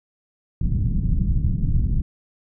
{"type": "low-pass noise", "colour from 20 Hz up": "pink", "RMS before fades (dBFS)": -20, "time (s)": [0.61, 2.02], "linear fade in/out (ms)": 2, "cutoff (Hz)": 180, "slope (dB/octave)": 24, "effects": []}